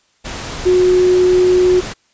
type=tone in noise; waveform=sine; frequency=364.2 Hz; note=F#4; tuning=27 cents flat; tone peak=-8 dBFS; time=0.65-1.81 s; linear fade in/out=20 ms; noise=pink; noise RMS=-26 dBFS; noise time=0.24-1.94 s; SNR=+15 dB; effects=white hiss -58 dBFS RMS until 2.13 s + resampled to 16000 Hz